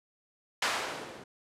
violet noise with low-pass filter sweep, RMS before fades -35 dBFS, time 0.62-1.24 s, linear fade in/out 5 ms, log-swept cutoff 1400 to 260 Hz, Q 0.71, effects low-pass 12000 Hz 12 dB/octave

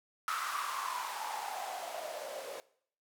blue noise with band-pass filter sweep, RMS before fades -39 dBFS, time 0.28-2.6 s, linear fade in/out 0 ms, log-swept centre 1300 to 520 Hz, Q 7.7, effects noise-tail reverb RT60 0.6 s tail -20 dB re dry

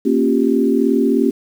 sine chord, G half-diminished seventh, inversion first, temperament equal with one note detuned, 233.1 / 273.4 / 349.2 / 392 Hz, Bb3 / Db4 / F4 / G4, 0 / -24 / 0 / 0 cents, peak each -17 / -16 / -21 / -18 dBFS, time 0.05-1.31 s, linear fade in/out 10 ms, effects 7-bit

